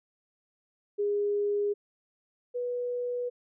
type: tone pair in turn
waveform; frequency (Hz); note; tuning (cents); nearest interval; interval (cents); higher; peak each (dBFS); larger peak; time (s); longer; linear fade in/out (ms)
sine; 410 / 489.6; G#4 / B4; -22 / -15; minor third; 307; second; -25 / -29; first; 0.98-1.74 / 2.54-3.3; neither; 20
effects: none